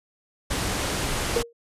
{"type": "low-pass noise", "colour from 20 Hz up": "pink", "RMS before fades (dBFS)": -27, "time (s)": [0.5, 1.43], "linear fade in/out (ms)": 10, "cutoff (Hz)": 11000, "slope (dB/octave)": 24}
{"type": "tone with exponential decay", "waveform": "sine", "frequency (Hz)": 468.4, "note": "A#4", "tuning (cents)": 8, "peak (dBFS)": -17, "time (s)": [1.36, 1.53], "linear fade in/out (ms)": 5, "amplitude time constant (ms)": 35}
{"effects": ["resampled to 32000 Hz"]}